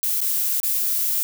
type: noise with dropouts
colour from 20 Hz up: violet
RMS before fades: -22 dBFS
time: 0.03-1.23 s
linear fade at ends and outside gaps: 0 ms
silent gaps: 0.205-0.215 / 0.601-0.632 s
effects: none